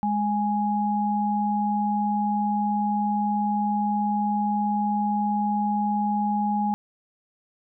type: tone pair together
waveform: sine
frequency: 207.7 / 830.8 Hz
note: G#3 / G#5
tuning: 0 / 0 cents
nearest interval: 2 octaves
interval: 2400 cents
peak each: -24 dBFS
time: 0.03-6.74 s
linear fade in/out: 0 ms
effects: none